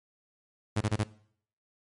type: tone bursts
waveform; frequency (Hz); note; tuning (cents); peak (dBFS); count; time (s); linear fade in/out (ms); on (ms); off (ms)
sawtooth; 106.7; G#2; +47; -21; 4; 0.76-1.038; 10; 50; 26
effects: noise-tail reverb RT60 0.6 s tail -20 dB re dry + MP3 48 kbps